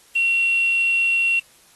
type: tone with quantisation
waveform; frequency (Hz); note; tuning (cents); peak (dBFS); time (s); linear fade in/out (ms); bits
sine; 2734; F7; -37; -16; 0.15-1.4; 10; 6
effects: white hiss -53 dBFS RMS until 1.75 s + AAC 32 kbps